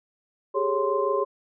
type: tone cluster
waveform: sine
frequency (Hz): 394.8 / 421.1 / 551 / 1044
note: G4 / G#4 / C#5 / C6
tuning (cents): +12 / +24 / -11 / -4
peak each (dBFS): -27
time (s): 0.54-1.25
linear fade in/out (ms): 20
effects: none